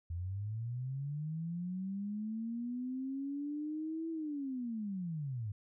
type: linear two-way sweep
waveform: sine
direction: up then down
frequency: 82.41 to 329.6 to 98.5 Hz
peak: -36 dBFS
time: 0.1-5.52 s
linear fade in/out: 5 ms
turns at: 4.1 s
effects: none